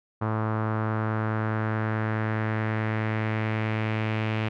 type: tone with low-pass filter sweep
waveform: sawtooth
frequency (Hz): 109.4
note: A2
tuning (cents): -9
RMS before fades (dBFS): -27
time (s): 0.21-4.49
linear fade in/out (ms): 10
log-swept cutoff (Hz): 1200 to 2600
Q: 2.5
effects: none